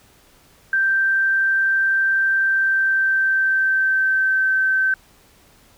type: tone with pitch glide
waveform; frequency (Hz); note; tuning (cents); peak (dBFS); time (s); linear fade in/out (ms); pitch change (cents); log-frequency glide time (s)
sine; 1568 to 1544.6; G6 to G6; 0 to -26; -15; 0.73-4.94; 2; -26; 2.39-4.52
effects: pink hiss -53 dBFS RMS until 5.77 s